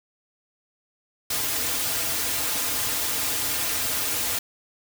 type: noise with comb filter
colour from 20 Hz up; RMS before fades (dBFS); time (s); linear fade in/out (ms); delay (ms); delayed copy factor
white; -26; 1.3-4.39; 5; 5.3; -1
effects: none